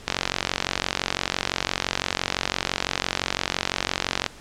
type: click train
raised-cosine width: 0.2 ms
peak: -4 dBFS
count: 193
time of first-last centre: 0.08-4.263 s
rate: 45.9 Hz
effects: pink hiss -45 dBFS RMS until 4.4 s + low-pass 8000 Hz 12 dB/octave